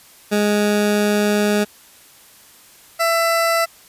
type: tone pair in turn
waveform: 20% pulse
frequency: 207.7 / 667.1 Hz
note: G#3 / E5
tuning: 0 / +20 cents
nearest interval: octave + minor sixth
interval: 2020 cents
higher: second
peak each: -10 dBFS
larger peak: neither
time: 0.31-1.65 / 2.99-3.66 s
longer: first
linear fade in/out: 20 ms
effects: white hiss -47 dBFS RMS until 3.88 s + resampled to 32000 Hz